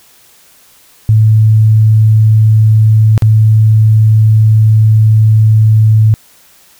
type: tone with dropouts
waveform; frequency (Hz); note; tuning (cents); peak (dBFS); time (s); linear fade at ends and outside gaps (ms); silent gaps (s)
sine; 109.1; A2; -14; -3; 1.09-6.14; 0; 3.178-3.222
effects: white hiss -44 dBFS RMS until 6.79 s